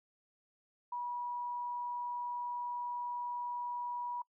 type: tone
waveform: sine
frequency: 970 Hz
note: B5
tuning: 31 cents flat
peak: -36 dBFS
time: 0.92-4.22 s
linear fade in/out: 5 ms
effects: noise-tail reverb RT60 0.1 s tail -25 dB re dry